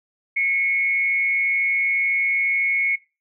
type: tone with frequency modulation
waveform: sine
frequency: 2193 Hz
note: C#7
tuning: 19 cents flat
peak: -18 dBFS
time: 0.36-2.96 s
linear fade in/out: 10 ms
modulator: 162 Hz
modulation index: 0.39
effects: noise-tail reverb RT60 0.3 s tail -21 dB re dry